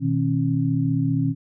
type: tone cluster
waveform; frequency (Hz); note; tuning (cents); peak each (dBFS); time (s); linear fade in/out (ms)
sine; 122.8 / 157.8 / 271.5; B2 / D#3 / C#4; -9 / +25 / -36; -23; 0-1.35; 50
effects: none